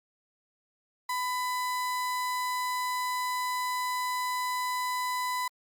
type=tone; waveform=35% pulse; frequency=1000 Hz; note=B5; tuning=21 cents sharp; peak=-27 dBFS; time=1.09-5.48 s; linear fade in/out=5 ms; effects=Opus 48 kbps